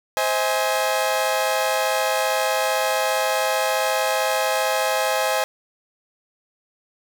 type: chord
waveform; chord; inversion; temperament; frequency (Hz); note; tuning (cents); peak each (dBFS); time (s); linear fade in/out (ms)
sawtooth; Ab major; first; equal with one note detuned; 523.3 / 638.6 / 830.6; C5 / Eb5 / Ab5; 0 / +45 / 0; -20; 0.17-5.44; 0
effects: none